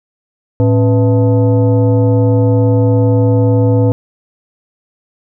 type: tone with frequency modulation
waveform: sine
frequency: 110.3 Hz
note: A2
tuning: 5 cents sharp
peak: -7 dBFS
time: 0.6-3.92 s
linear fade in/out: 0 ms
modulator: 384 Hz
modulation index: 0.92
effects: none